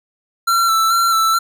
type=tone with vibrato; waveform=square; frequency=1344 Hz; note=E6; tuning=33 cents sharp; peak=-13 dBFS; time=0.47-1.39 s; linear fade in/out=10 ms; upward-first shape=square; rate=2.3 Hz; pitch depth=24 cents each way; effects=none